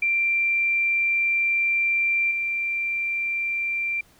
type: tone with level steps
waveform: sine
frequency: 2361 Hz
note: D7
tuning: 9 cents sharp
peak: -19 / -23 dBFS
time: 0.02-4.01 s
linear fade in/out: 5 ms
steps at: 2.31 s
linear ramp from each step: 2 ms
effects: pink hiss -57 dBFS RMS until 4.19 s